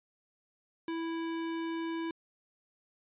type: tone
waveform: square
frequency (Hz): 329.6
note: E4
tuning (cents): 0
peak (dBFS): -34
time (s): 0.88-2.11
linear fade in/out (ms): 2
effects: resampled to 8000 Hz